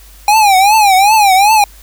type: tone with vibrato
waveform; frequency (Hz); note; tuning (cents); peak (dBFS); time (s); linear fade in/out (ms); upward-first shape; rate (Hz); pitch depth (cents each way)
square; 811; G#5; -41; -6; 0.28-1.64; 2; triangle; 2.6; 170
effects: added 50 Hz sine -37 dBFS peak until 1.82 s + white hiss -42 dBFS RMS until 1.82 s